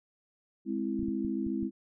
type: chord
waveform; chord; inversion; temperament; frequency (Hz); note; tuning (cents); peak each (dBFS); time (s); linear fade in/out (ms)
sine; Ab augmented; none; equal; 207.7 / 261.6 / 329.6; Ab3 / C4 / E4; 0 / 0 / 0; -34; 0.65-1.71; 50
type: clicks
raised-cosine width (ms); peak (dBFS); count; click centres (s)
5; -29; 6; 0.994 / 1.029 / 1.085 / 1.248 / 1.467 / 1.628
effects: none